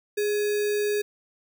sine tone with sample-and-hold, 415.3 Hz, G#4, in tune, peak -22 dBFS, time 0.17-1.02 s, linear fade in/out 10 ms, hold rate 2100 Hz, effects none

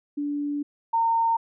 sine tone pair in turn, 290 / 915.1 Hz, D4 / A#5, -22 / -32 cents, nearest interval octave + minor sixth, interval 1990 cents, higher second, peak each -25 / -19 dBFS, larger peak second, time 0.17-0.63 / 0.93-1.37 s, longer first, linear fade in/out 10 ms, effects none

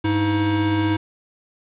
square tone pair together, 100.6 / 317.7 Hz, G2 / D#4, +45 / +36 cents, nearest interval octave + minor sixth, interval 1991 cents, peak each -23 / -20 dBFS, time 0.04-0.97 s, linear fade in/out 10 ms, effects resampled to 8000 Hz + 7-bit

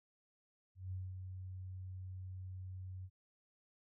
sine tone with ADSR envelope, 93 Hz, F#2, 9 cents sharp, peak -39 dBFS, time 0.75-3.1 s, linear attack 170 ms, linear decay 210 ms, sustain -5 dB, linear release 56 ms, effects none

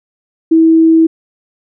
sine tone, 324.5 Hz, E4, 27 cents flat, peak -4 dBFS, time 0.51-1.07 s, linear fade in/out 10 ms, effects none

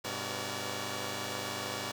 5% pulse tone cluster, 100.6 / 126.5 / 368.4 / 467.1 / 573 Hz, G2 / B2 / F#4 / A#4 / D5, +45 / +42 / -7 / +3 / -43 cents, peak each -29 / -30 / -35 / -33 / -28 dBFS, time 0.04-1.92 s, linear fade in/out 10 ms, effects none

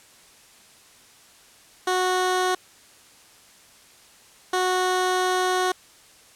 15% pulse tone bursts at uneven times, 367.8 Hz, F#4, 10 cents flat, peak -14 dBFS, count 2, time 1.87-2.55 / 4.53-5.72 s, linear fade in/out 5 ms, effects white hiss -52 dBFS RMS until 6.35 s + low-pass 10000 Hz 12 dB/octave

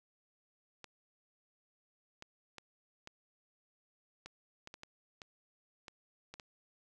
clicks, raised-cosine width 0.2 ms, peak -30 dBFS, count 12, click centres 0.843 / 2.224 / 2.583 / 3.074 / 4.26 / 4.674 / 4.741 / 4.834 / 5.218 / 5.882 / 6.34 / 6.398 s, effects none

